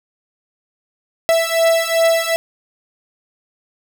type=beating tone pair; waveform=45% pulse; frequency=659.3 / 661.9 Hz; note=E5 / E5; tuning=0 / +7 cents; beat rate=2.6 Hz; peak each=-16 dBFS; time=1.29-2.36 s; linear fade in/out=0 ms; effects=none